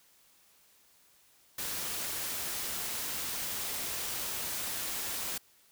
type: noise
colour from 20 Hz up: white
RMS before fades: -36 dBFS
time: 1.58-5.38 s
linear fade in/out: 5 ms
effects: white hiss -64 dBFS RMS until 5.71 s